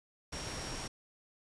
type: tone in noise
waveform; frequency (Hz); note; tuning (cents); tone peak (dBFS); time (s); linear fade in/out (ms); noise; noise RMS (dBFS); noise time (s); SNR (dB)
sine; 5588; F8; 0; -47; 0.32-0.88; 10; pink; -41; 0.32-0.88; -9
effects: resampled to 22050 Hz